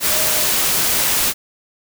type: tone in noise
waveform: sine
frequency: 622.3 Hz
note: D#5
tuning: in tune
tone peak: -28 dBFS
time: 0.06-0.49 s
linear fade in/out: 50 ms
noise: white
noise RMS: -17 dBFS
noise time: 0-1.34 s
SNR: -14 dB
effects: none